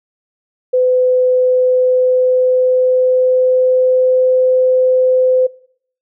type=tone with pitch glide; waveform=sine; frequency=506 to 511.6 Hz; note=B4 to C5; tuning=+42 to -39 cents; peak=-9 dBFS; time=0.73-5.47 s; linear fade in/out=10 ms; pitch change=+19 cents; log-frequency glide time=1.33-4.33 s; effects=noise-tail reverb RT60 0.6 s tail -21 dB re dry